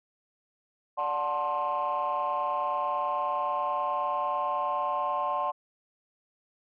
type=chord; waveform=sine; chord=D dominant seventh; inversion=none; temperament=just; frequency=587.3 / 734.2 / 881 / 1057.2 Hz; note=D5 / F#5 / A5 / C6; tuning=0 / -14 / +2 / +18 cents; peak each=-33 / -32 / -32 / -28 dBFS; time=0.97-5.52 s; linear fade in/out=20 ms; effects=tanh soft clip ceiling -21 dBFS